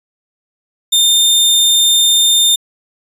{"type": "tone", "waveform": "sawtooth", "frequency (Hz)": 3619, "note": "A7", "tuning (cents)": 48, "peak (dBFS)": -5, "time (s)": [0.92, 2.56], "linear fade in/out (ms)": 10, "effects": ["resampled to 32000 Hz"]}